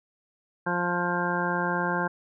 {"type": "harmonic tone", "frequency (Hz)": 176, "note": "F3", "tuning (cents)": 14, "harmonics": [1, 2, 3, 4, 5, 6, 8, 9], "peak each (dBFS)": [-31, -33, -34, -36, -31, -33, -34, -31], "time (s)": [0.66, 2.08], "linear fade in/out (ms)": 10, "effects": []}